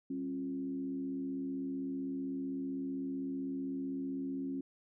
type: tone with frequency modulation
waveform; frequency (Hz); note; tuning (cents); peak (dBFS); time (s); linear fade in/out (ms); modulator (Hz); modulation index
sine; 270; C#4; -45; -35; 0.1-4.61; 5; 75.7; 0.61
effects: none